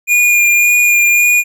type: tone with vibrato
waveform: square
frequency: 2424 Hz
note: D#7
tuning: 46 cents flat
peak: -8 dBFS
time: 0.07-1.44 s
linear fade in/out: 50 ms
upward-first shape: sine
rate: 1.8 Hz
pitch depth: 15 cents each way
effects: none